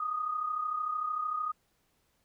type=tone pair together; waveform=sine; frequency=1211.2 / 1244.5 Hz; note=D#6 / D#6; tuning=-47 / 0 cents; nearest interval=unison; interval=47 cents; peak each=-38 / -31 dBFS; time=0-1.52 s; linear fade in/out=5 ms; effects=pink hiss -73 dBFS RMS until 2.24 s